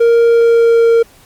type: tone with pitch glide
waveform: triangle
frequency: 466.2 to 461.4 Hz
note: A#4 to A#4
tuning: 0 to -18 cents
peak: -4 dBFS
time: 0-1.03 s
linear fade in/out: 10 ms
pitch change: -18 cents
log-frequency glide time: 0.25-0.91 s
effects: pink hiss -45 dBFS RMS until 1.25 s + Opus 32 kbps